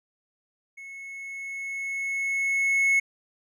triangle tone with level ramp, 2191 Hz, C#7, 21 cents flat, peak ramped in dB -38 to -16 dBFS, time 0.77-3 s, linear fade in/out 10 ms, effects none

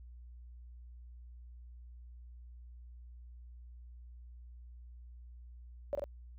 sine tone with echo, 571 Hz, D5, 49 cents flat, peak -30 dBFS, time 5.93-5.95 s, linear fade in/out 0 ms, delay 45 ms, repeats 2, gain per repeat -2 dB, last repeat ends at 6.04 s, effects added 60 Hz sine -49 dBFS peak until 6.38 s

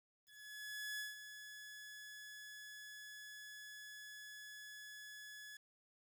sawtooth tone with ADSR envelope, 1700 Hz, G#6, 40 cents sharp, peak -38 dBFS, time 0.24-5.57 s, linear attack 750 ms, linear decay 160 ms, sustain -10 dB, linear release 4 ms, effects 11-bit

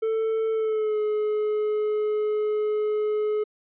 triangle tone with pitch glide, 443.8 to 424.5 Hz, A4 to G#4, +15 to +38 cents, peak -20 dBFS, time 0.02-3.44 s, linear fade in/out 10 ms, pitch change -77 cents, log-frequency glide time 0.52-0.99 s, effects resampled to 8000 Hz

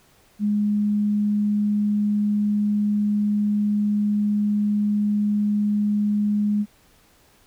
sine tone, 207.7 Hz, G#3, in tune, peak -18 dBFS, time 0.39-6.66 s, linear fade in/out 50 ms, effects pink hiss -57 dBFS RMS until 7.46 s

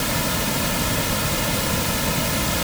pink noise with comb filter, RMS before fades -22 dBFS, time 0-2.63 s, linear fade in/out 2 ms, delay 2.6 ms, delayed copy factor -0.6, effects none

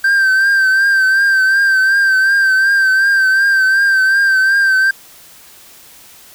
triangle tone with vibrato, 1568 Hz, G6, in tune, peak -7 dBFS, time 0.04-4.91 s, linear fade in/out 5 ms, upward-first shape triangle, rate 2.7 Hz, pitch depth 50 cents each way, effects white hiss -41 dBFS RMS until 6.34 s

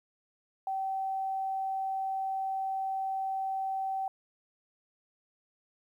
sine tone, 770 Hz, G5, 31 cents flat, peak -30 dBFS, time 0.67-4.08 s, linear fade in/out 2 ms, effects 11-bit

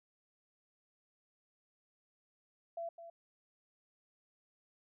sine tone with echo, 674 Hz, E5, 38 cents sharp, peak -38 dBFS, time 2.77-2.89 s, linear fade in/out 5 ms, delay 210 ms, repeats 1, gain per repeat -10 dB, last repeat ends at 3.1 s, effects none

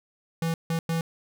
square tone bursts at uneven times, 164.81 Hz, E3, in tune, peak -25 dBFS, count 3, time 0.42-0.54 / 0.7-0.79 / 0.89-1.01 s, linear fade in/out 2 ms, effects none

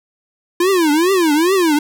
square tone with vibrato, 338.2 Hz, E4, 44 cents sharp, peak -12 dBFS, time 0.6-1.79 s, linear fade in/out 5 ms, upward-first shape triangle, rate 2.4 Hz, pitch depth 290 cents each way, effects none

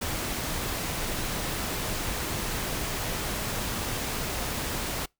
pink noise, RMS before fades -31 dBFS, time 0.01-5.06 s, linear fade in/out 10 ms, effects noise-tail reverb RT60 0.2 s tail -26 dB re dry

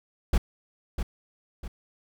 brown noise with echo, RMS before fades -19 dBFS, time 0.33-0.38 s, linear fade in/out 5 ms, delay 650 ms, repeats 2, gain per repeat -8 dB, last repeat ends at 1.68 s, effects none

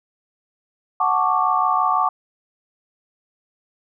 sine chord, D major seventh, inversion first, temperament equal, 740 / 880 / 1108.7 / 1174.7 Hz, F#5 / A5 / C#6 / D6, 0 / 0 / 0 / 0 cents, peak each -22 / -23 / -21 / -20 dBFS, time 1-2.09 s, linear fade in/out 5 ms, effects none

